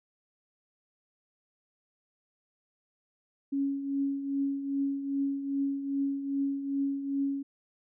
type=tone with tremolo; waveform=sine; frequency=277.2 Hz; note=C#4; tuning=in tune; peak=-25 dBFS; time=3.52-7.43 s; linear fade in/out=10 ms; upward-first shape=triangle; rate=2.5 Hz; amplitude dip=65%; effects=none